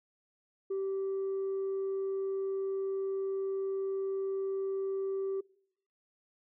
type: tone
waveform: sine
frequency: 387.9 Hz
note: G4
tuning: 18 cents flat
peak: -29 dBFS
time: 0.7-5.41 s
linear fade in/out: 10 ms
effects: noise-tail reverb RT60 0.8 s tail -25 dB re dry + tanh soft clip ceiling -29 dBFS